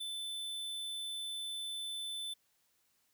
square tone, 3520 Hz, A7, in tune, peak -39 dBFS, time 0-2.34 s, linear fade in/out 10 ms, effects white hiss -75 dBFS RMS until 3.13 s

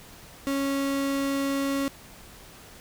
35% pulse tone, 275.9 Hz, C#4, 8 cents flat, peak -23 dBFS, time 0.47-1.88 s, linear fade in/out 0 ms, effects pink hiss -48 dBFS RMS until 2.8 s

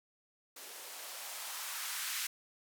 violet noise with band-pass filter sweep, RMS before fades -42 dBFS, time 0.56-2.27 s, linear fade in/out 5 ms, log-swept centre 390 to 1700 Hz, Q 1.4, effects none

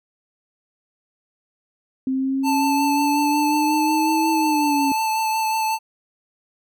sine exponential two-way sweep, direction up then down, 261.6 to 322.9 to 273.4 Hz, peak -19 dBFS, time 2.07-4.92 s, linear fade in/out 2 ms, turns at 4.31 s
square tone with vibrato, 880 Hz, A5, in tune, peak -20 dBFS, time 2.43-5.79 s, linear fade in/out 50 ms, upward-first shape sine, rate 5.5 Hz, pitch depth 16 cents each way
effects none

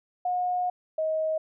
sine tone pair in turn, 722 / 631.1 Hz, F#5 / D#5, -43 / +24 cents, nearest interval major second, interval 233 cents, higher first, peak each -24 dBFS, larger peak neither, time 0.25-0.7 / 0.98-1.38 s, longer first, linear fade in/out 5 ms, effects none

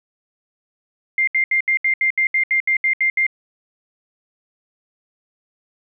sine tone bursts, 2103 Hz, C7, 8 cents sharp, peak -14 dBFS, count 13, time 1.18-3.266 s, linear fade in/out 2 ms, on 94 ms, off 72 ms, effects none

